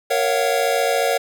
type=chord; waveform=square; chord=Gb major seventh; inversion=first; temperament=equal with one note detuned; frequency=466.2 / 554.4 / 685.7 / 740 Hz; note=Bb4 / Db5 / F5 / Gb5; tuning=0 / 0 / -32 / 0 cents; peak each=-23 / -22 / -25 / -24 dBFS; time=0.1-1.18 s; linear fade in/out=10 ms; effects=none